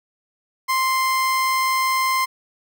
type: tone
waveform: 30% pulse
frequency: 1046.5 Hz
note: C6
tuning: in tune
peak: -15 dBFS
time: 0.68-2.26 s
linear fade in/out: 20 ms
effects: none